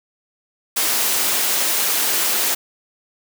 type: high-pass noise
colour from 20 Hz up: white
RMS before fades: -19 dBFS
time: 0.76-2.55 s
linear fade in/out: 10 ms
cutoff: 260 Hz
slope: 12 dB/octave
effects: none